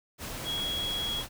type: tone in noise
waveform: sine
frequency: 3322 Hz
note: G#7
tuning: in tune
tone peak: -30 dBFS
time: 0.44-1.24 s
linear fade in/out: 50 ms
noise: pink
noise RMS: -38 dBFS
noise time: 0.18-1.29 s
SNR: +5 dB
effects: none